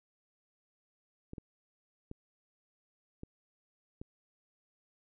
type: clicks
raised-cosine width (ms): 3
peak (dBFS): -30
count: 5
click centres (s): 1.334 / 1.382 / 2.114 / 3.234 / 4.015
effects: none